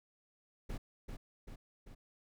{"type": "noise with echo", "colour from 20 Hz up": "brown", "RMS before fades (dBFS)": -40, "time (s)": [0.69, 0.78], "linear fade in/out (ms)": 10, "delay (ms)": 390, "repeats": 3, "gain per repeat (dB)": -4, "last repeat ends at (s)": 1.95, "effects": []}